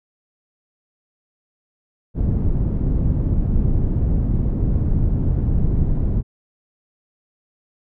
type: low-pass noise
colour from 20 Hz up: pink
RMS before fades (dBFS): -18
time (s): 2.14-6.23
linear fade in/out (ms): 50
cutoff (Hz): 190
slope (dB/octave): 12
effects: none